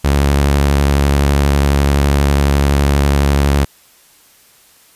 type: tone with vibrato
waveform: sawtooth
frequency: 70.6 Hz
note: C#2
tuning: 32 cents sharp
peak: -6 dBFS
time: 0.04-3.65 s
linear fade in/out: 10 ms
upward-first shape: sine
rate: 12 Hz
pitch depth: 30 cents each way
effects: white hiss -48 dBFS RMS until 4.95 s + resampled to 32000 Hz